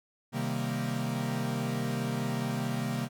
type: chord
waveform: 45% pulse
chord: C minor seventh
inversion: none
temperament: equal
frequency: 130.81 / 155.56 / 196 / 233.1 Hz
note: C3 / Eb3 / G3 / Bb3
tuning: 0 / 0 / 0 / 0 cents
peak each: -34 / -37 / -38 / -34 dBFS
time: 0.32-3.09 s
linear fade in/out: 50 ms
effects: none